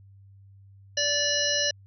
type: harmonic tone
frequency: 582 Hz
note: D5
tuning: 16 cents flat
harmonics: 1 / 3 / 5 / 7 / 9 / 10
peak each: -30 / -30 / -30 / -30 / -30 / -30 dBFS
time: 0.97-1.71 s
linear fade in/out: 5 ms
effects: added 98 Hz sine -49 dBFS peak until 1.86 s